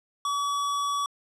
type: tone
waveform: square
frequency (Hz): 1139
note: C#6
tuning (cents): +47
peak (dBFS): -26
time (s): 0.25-1.06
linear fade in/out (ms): 2
effects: low-pass 9000 Hz 12 dB/octave